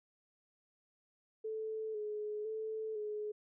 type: tone with vibrato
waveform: sine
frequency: 430 Hz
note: A4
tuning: 40 cents flat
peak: -37 dBFS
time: 1.44-3.32 s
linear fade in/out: 10 ms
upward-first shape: square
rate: 0.99 Hz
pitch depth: 32 cents each way
effects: none